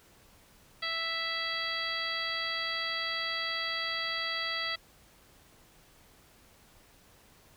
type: harmonic tone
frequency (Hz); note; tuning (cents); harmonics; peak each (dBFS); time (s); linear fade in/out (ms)
659.3; E5; 0; 1 / 2 / 3 / 4 / 5 / 6 / 7; -45 / -39 / -35 / -44 / -38 / -41 / -38; 0.82-4.76; 10
effects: pink hiss -60 dBFS RMS until 7.56 s